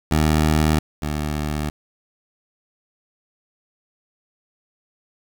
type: tone pair in turn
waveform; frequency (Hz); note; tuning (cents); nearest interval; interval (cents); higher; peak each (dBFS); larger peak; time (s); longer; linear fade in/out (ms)
15% pulse; 77.3 / 75.14; D#2 / D2; -11 / +40; unison; 49; first; -9 / -16; first; 0.11-0.79 / 1.02-1.7; neither; 5
effects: 8-bit